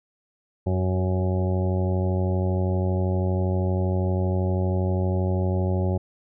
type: harmonic tone with a mistuned harmonic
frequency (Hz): 92.6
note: F#2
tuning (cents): +2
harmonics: 1 / 2 / 3 / 4 / 5 / 6 / 7 / 8 / 9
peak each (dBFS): -22 / -28 / -37 / -30 / -42 / -33 / -38 / -41 / -39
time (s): 0.66-5.98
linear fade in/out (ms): 10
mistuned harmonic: 5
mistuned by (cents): +17
effects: none